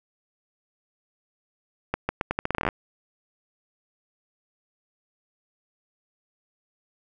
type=accelerating click train; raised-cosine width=0.5 ms; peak=-9 dBFS; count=15; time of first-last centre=1.94-2.688 s; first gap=150 ms; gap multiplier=0.81; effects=none